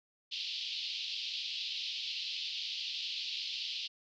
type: band-pass noise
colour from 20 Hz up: pink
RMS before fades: -39 dBFS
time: 0.31-3.88 s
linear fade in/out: 20 ms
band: 2800 to 4800 Hz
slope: 48 dB/octave
effects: none